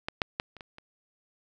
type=clicks; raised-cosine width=0.3 ms; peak=-15 / -9 / -12 / -30 / -26 / -30 dBFS; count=6; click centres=0.085 / 0.218 / 0.399 / 0.567 / 0.608 / 0.784 s; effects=none